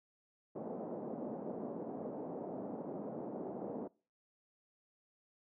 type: band-pass noise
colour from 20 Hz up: pink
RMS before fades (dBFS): -43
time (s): 0.55-3.88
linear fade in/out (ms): 10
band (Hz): 200 to 700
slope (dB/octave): 24
effects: noise-tail reverb RT60 0.4 s tail -25 dB re dry